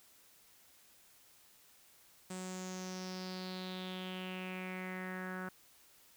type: tone with low-pass filter sweep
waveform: sawtooth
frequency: 185 Hz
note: F#3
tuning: in tune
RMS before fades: -43 dBFS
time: 2.3-5.49 s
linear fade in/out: 5 ms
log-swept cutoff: 8200 to 1500 Hz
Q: 5.2
effects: white hiss -64 dBFS RMS until 6.16 s